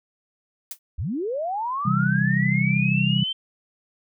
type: noise with exponential decay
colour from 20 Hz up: blue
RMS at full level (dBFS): -28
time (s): 0.71-0.79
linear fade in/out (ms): 2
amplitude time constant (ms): 16
type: linear sweep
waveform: sine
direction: up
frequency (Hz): 52.4 to 3136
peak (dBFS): -24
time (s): 0.98-3.33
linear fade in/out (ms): 10
type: chord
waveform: sine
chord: C major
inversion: none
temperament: just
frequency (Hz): 130.81 / 163.52 / 196.22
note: C3 / E3 / G3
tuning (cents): 0 / -14 / +2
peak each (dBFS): -23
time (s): 1.85-3.24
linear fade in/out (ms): 10
effects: none